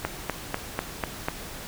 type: click train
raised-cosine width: 0.5 ms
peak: -10 dBFS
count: 6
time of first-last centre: 0.05-1.285 s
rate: 4.05 Hz
effects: pink hiss -39 dBFS RMS until 1.67 s